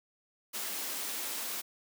white high-pass noise, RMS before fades -37 dBFS, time 0.53-1.62 s, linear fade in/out 20 ms, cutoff 190 Hz, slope 96 dB/octave, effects none

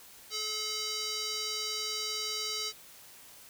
square tone with band-pass filter, 430 Hz, A4, 40 cents flat, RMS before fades -35 dBFS, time 0.3-2.73 s, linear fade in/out 50 ms, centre 5000 Hz, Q 2.5, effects white hiss -53 dBFS RMS until 3.49 s

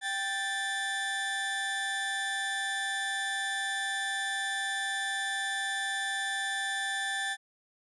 30% pulse tone pair together, 784 / 1760 Hz, G5 / A6, 0 / 0 cents, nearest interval octave + major second, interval 1400 cents, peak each -34 / -29 dBFS, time 0.01-7.37 s, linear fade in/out 50 ms, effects resampled to 24000 Hz

